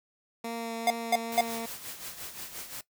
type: tone with vibrato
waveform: 15% pulse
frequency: 230 Hz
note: A#3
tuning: 23 cents flat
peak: -27 dBFS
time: 0.44-1.66 s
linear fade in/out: 5 ms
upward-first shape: triangle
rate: 2.4 Hz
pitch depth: 14 cents each way
type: tone bursts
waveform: square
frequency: 708 Hz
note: F5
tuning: 23 cents sharp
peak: -21 dBFS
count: 3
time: 0.87-1.409 s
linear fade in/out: 2 ms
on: 33 ms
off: 220 ms
type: noise with tremolo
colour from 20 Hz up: white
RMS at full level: -39 dBFS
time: 1.32-2.81 s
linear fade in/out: 2 ms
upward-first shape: sine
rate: 5.7 Hz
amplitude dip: 60%
effects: noise-tail reverb RT60 0.1 s tail -18 dB re dry